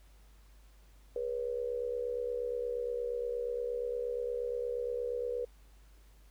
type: tone with amplitude modulation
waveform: sine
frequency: 484.1 Hz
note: B4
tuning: 35 cents flat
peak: -29 dBFS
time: 1.16-5.45 s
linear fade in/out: 2 ms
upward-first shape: sine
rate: 68.5 Hz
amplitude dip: 75%
effects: added 50 Hz sine -56 dBFS peak until 6.3 s + pink hiss -67 dBFS RMS until 6.3 s